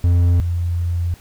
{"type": "tone pair in turn", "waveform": ["triangle", "sine"], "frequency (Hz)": [87.31, 86.46], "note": ["F2", "F2"], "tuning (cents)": [0, -17], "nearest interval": "unison", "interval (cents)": 17, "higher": "first", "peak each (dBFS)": [-9, -17], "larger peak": "first", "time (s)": [[0.04, 0.4], [0.4, 1.14]], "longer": "second", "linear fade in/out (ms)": 0, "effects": ["pink hiss -47 dBFS RMS until 1.2 s"]}